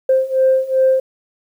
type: beating tone pair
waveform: sine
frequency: 523.3 / 525.9 Hz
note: C5 / C5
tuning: 0 / +9 cents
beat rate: 2.6 Hz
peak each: -15 / -13 dBFS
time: 0.09-1 s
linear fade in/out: 5 ms
effects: tanh soft clip ceiling -5 dBFS + 8-bit